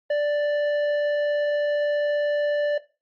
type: tone with tanh clipping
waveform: sine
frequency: 587.3 Hz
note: D5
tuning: in tune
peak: -21 dBFS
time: 0.1-2.78 s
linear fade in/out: 5 ms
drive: 9 dB
effects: noise-tail reverb RT60 0.3 s tail -17 dB re dry + MP3 32 kbps